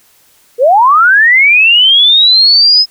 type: linear sweep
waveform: sine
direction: up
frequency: 450 to 5140 Hz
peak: -3 dBFS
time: 0.58-2.86 s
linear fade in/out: 50 ms
effects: white hiss -48 dBFS RMS until 2.9 s